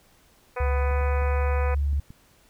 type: harmonic tone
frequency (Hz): 248.8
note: B3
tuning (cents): +13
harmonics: 2 / 3 / 4 / 5 / 6 / 7 / 8 / 9 / 10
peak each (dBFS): -30 / -36 / -35 / -38 / -40 / -43 / -44 / -43 / -42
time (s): 0.56-1.75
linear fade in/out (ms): 10
type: tone with pitch glide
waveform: sine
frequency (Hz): 69.3 to 71.12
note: C#2 to C#2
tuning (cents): 0 to +45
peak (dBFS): -21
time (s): 0.6-2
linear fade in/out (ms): 5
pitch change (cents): +45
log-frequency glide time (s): 0.81-0.97
type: clicks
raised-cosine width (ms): 5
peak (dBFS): -30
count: 5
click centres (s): 0.911 / 1.011 / 1.22 / 1.931 / 2.105
effects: pink hiss -59 dBFS RMS until 2.49 s